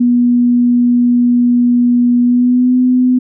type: tone with pitch glide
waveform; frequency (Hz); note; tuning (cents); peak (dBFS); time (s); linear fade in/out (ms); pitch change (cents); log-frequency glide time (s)
sine; 242.8 to 251.9; B3 to B3; -29 to +34; -7; 0-3.19; 10; +63; 2.22-2.75
effects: none